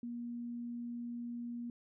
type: tone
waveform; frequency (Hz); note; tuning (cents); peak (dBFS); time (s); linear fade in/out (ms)
sine; 238.2; A#3; +38; -39; 0.03-1.7; 2
effects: none